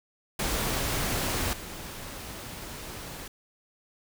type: noise with level steps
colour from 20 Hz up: pink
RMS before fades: -29 / -40 dBFS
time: 0.39-3.28 s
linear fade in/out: 5 ms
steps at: 1.53 s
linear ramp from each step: 2 ms
effects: none